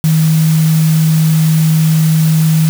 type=tone in noise; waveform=sine; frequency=158.4 Hz; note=D#3; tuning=31 cents sharp; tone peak=-7 dBFS; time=0.04-2.69 s; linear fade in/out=0 ms; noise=white; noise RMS=-24 dBFS; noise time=0.04-2.69 s; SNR=+14 dB; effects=none